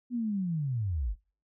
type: linear sweep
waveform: sine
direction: down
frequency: 250 to 40.91 Hz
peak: -28 dBFS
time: 0.1-1.16 s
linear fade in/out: 50 ms
effects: noise-tail reverb RT60 0.4 s tail -26 dB re dry